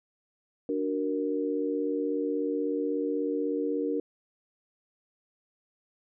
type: chord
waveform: sine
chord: D augmented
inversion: none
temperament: equal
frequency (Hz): 293.7 / 370 / 466.2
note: D4 / F#4 / A#4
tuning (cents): 0 / 0 / 0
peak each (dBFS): -30 / -34 / -30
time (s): 0.69-4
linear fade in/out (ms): 2
effects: none